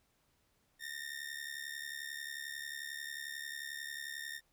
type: ring-modulated tone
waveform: sawtooth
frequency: 1826 Hz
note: A#6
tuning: 36 cents flat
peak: -35 dBFS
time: 0.79-4.41 s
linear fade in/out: 50 ms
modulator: 35.6 Hz
effects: pink hiss -75 dBFS RMS until 4.52 s